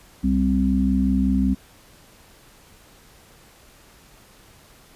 harmonic tone, 65.41 Hz, C2, in tune, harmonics 1 / 3 / 4, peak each -23 / -20 / -21 dBFS, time 0.23-1.55 s, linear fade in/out 20 ms, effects pink hiss -51 dBFS RMS until 4.95 s + resampled to 32000 Hz

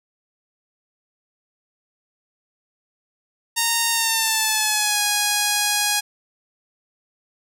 5% pulse tone with pitch glide, 924 to 828 Hz, A#5 to G#5, -16 to -5 cents, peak -6 dBFS, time 3.56-6.01 s, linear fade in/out 20 ms, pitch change -189 cents, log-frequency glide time 3.91-5 s, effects none

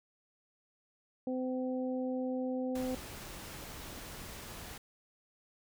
harmonic tone, 256 Hz, C4, 38 cents flat, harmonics 1 / 2 / 3, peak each -34 / -37 / -47 dBFS, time 1.27-2.95 s, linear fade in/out 2 ms
pink noise, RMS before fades -46 dBFS, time 2.75-4.78 s, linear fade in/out 5 ms
effects none

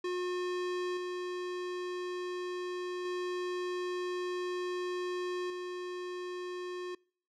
square tone with level steps, 360 Hz, F#4, 47 cents flat, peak -33 / -36 / -34 / -38 dBFS, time 0.04-6.95 s, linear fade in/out 5 ms, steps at 0.97 / 3.05 / 5.5 s, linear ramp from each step 2 ms, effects noise-tail reverb RT60 0.5 s tail -26 dB re dry + low-pass 5000 Hz 12 dB/octave

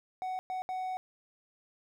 triangle tone bursts at uneven times, 745 Hz, F#5, 12 cents sharp, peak -31 dBFS, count 3, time 0.22-0.39 / 0.5-0.62 / 0.69-0.97 s, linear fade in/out 0 ms, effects none

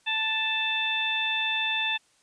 harmonic tone with a mistuned harmonic, 880 Hz, A5, in tune, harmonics 1 / 2 / 3 / 4, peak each -34 / -32 / -28 / -29 dBFS, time 0.06-1.98 s, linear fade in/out 20 ms, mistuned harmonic 4, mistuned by +16 cents, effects white hiss -64 dBFS RMS until 2.22 s + resampled to 22050 Hz

